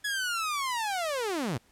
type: linear sweep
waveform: sawtooth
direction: down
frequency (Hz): 1700 to 101.1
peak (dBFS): -25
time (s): 0.04-1.58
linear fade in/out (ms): 10
effects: pink hiss -63 dBFS RMS until 1.71 s + low-pass 12000 Hz 12 dB/octave